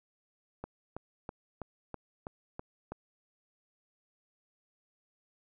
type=click train; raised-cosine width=1 ms; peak=-25 dBFS; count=8; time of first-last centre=0.64-2.92 s; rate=3.07 Hz; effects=none